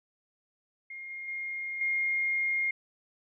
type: tone with level steps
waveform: sine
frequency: 2131 Hz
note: C7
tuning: 31 cents sharp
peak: -39 / -37 / -33 / -26 dBFS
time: 0.9-2.71 s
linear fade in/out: 5 ms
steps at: 1.1 / 1.28 / 1.81 s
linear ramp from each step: 2 ms
effects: none